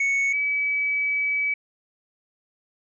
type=tone pair in turn; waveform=triangle / sine; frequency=2217 / 2287 Hz; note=C#7 / D7; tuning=0 / -47 cents; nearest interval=minor second; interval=53 cents; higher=second; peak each=-18 / -21 dBFS; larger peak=first; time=0-0.33 / 0.33-1.54 s; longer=second; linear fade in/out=5 ms; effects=resampled to 22050 Hz